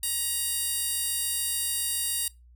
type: tone with high-pass filter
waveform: 15% pulse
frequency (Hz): 947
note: A#5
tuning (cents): +27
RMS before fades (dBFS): -29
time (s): 0.03-2.28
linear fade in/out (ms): 2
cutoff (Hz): 7500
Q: 0.91
effects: noise-tail reverb RT60 0.2 s tail -20 dB re dry + added 60 Hz sine -51 dBFS peak until 2.55 s